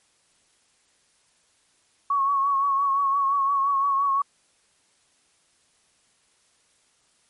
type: tone with vibrato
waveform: sine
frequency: 1108.7 Hz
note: C#6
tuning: in tune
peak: -19 dBFS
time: 2.1-4.22 s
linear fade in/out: 5 ms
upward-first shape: triangle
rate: 5.8 Hz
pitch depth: 48 cents each way
effects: white hiss -64 dBFS RMS until 7.29 s + MP3 48 kbps